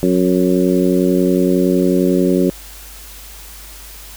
harmonic tone with a mistuned harmonic, 91 Hz, F#2, 28 cents flat, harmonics 2 / 3 / 4 / 5 / 6, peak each -16 / -16 / -16 / -22 / -22 dBFS, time 0.03-2.5 s, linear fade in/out 0 ms, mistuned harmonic 6, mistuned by +19 cents, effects added 50 Hz sine -37 dBFS peak until 4.16 s + white hiss -37 dBFS RMS until 4.16 s

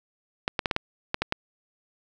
clicks, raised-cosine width 0.3 ms, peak -8 dBFS, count 8, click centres 0.479 / 0.592 / 0.658 / 0.712 / 0.764 / 1.144 / 1.22 / 1.324 s, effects none

